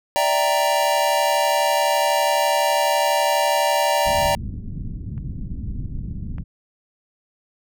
square chord, E half-diminished seventh, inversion third, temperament equal, 587.3 / 659.3 / 784 / 932.3 Hz, D5 / E5 / G5 / Bb5, 0 / 0 / 0 / 0 cents, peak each -22 / -26 / -24 / -22 dBFS, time 0.16-4.35 s, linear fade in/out 0 ms
pink low-pass noise, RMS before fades -29 dBFS, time 4.05-6.44 s, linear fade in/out 20 ms, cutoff 220 Hz, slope 24 dB/octave
clicks, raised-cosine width 0.5 ms, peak -35 / -27 dBFS, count 2, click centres 5.179 / 6.383 s
effects none

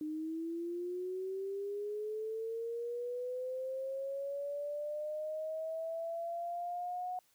sine linear sweep, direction up, 303.7 to 733 Hz, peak -36 dBFS, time 0.01-7.19 s, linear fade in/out 2 ms, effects white hiss -71 dBFS RMS until 7.34 s

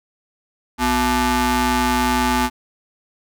sawtooth ring-modulated tone, 310 Hz, D#4, 6 cents flat, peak -9 dBFS, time 0.78-2.5 s, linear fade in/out 50 ms, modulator 559 Hz, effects none

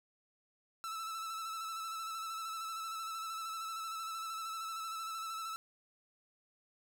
45% pulse tone with vibrato, 1318.5 Hz, E6, in tune, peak -39 dBFS, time 0.84-5.56 s, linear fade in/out 0 ms, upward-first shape square, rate 13 Hz, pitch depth 25 cents each way, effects none

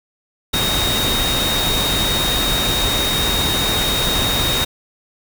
sine tone in noise, 3729 Hz, A#7, in tune, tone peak -19 dBFS, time 0.53-4.65 s, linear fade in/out 10 ms, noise pink, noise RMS -20 dBFS, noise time 0.53-4.65 s, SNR -2 dB, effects none

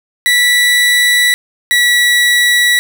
30% pulse tone pair in turn, 1956 / 1943.6 Hz, B6 / B6, -17 / -28 cents, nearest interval unison, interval 11 cents, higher first, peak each -5 dBFS, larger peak neither, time 0.26-1.34 / 1.71-2.79 s, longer neither, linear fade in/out 0 ms, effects none

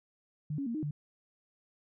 sine tone with pitch steps, 150.7 / 278.4 / 232.6 / 308.6 / 147.7 Hz, D3 / C#4 / A#3 / D#4 / D3, +45 / +8 / -4 / -14 / +10 cents, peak -32 dBFS, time 0.5-0.91 s, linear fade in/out 5 ms, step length 82 ms, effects none

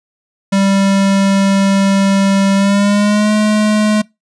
square tone with pitch glide, 196 to 212.5 Hz, G3 to G#3, 0 to +40 cents, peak -10 dBFS, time 0.52-4.02 s, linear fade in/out 10 ms, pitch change +140 cents, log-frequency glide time 2.55-3.32 s, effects noise-tail reverb RT60 0.2 s tail -23 dB re dry + resampled to 22050 Hz

